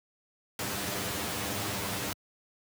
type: noise with comb filter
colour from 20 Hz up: pink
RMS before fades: -33 dBFS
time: 0.59-2.13 s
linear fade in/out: 2 ms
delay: 10 ms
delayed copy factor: +0.75
effects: high-pass 100 Hz 12 dB/octave